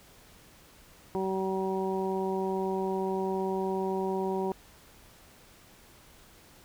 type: harmonic tone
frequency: 190.4 Hz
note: F#3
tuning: 50 cents sharp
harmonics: 1 / 2 / 3 / 4 / 5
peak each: -34 / -30 / -41 / -37 / -37 dBFS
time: 1.15-4.52 s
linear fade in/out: 0 ms
effects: pink hiss -56 dBFS RMS until 6.64 s